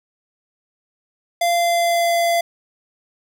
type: tone with pitch glide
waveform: square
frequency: 690 to 682.5 Hz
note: F5 to F5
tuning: -21 to -40 cents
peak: -16 dBFS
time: 1.41-2.41 s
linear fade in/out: 5 ms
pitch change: -19 cents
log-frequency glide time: 1.54-2.14 s
effects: none